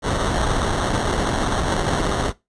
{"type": "noise with sample-and-hold", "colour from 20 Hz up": "pink", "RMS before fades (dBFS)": -21, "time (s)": [0.02, 2.33], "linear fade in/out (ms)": 50, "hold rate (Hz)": 2450, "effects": ["noise-tail reverb RT60 0.2 s tail -19 dB re dry", "resampled to 22050 Hz"]}